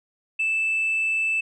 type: tone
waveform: sine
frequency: 2637 Hz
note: E7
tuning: in tune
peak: -19 dBFS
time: 0.39-1.41 s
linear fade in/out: 10 ms
effects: tanh soft clip ceiling -18 dBFS